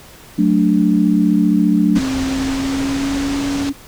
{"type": "chord", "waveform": "sine", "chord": "D major", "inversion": "first", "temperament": "equal", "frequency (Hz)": [185, 220, 293.7], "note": ["F#3", "A3", "D4"], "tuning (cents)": [0, 0, 0], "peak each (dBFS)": -15, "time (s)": [0.38, 1.99], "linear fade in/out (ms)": 10}
{"type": "tone with pitch glide", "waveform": "sine", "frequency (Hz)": [264.5, 279.7], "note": ["C4", "C#4"], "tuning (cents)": [19, 16], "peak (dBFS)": -17, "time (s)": [1.94, 3.73], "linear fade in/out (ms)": 20, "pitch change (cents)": 97, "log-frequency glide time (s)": [2.15, 3.36]}
{"type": "low-pass noise", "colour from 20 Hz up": "pink", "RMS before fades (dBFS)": -26, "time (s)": [1.95, 3.7], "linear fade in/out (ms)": 10, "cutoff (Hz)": 7700, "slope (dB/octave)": 24}
{"effects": ["pink hiss -41 dBFS RMS until 3.87 s"]}